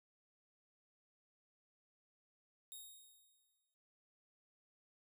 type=tone with exponential decay; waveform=5% pulse; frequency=3729 Hz; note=A#7; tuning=in tune; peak=-40 dBFS; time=2.72-3.74 s; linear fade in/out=0 ms; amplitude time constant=220 ms; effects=noise-tail reverb RT60 0.6 s tail -26 dB re dry